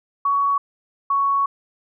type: tone pair in turn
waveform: sine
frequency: 1122 / 1113 Hz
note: C#6 / C#6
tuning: +21 / +7 cents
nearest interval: unison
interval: 14 cents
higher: first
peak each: -16 dBFS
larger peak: neither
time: 0.25-0.58 / 1.1-1.46 s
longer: second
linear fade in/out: 5 ms
effects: none